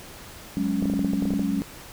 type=chord; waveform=sine; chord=F# suspended second; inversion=none; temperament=equal; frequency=185 / 207.7 / 277.2 Hz; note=F#3 / G#3 / C#4; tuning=0 / 0 / 0 cents; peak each=-28 / -26 / -26 dBFS; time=0.57-1.62 s; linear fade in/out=0 ms
type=clicks; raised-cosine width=2 ms; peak=-17 dBFS; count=12; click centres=0.825 / 0.856 / 0.899 / 0.937 / 0.993 / 1.047 / 1.135 / 1.224 / 1.255 / 1.306 / 1.337 / 1.395 s
effects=pink hiss -43 dBFS RMS until 1.92 s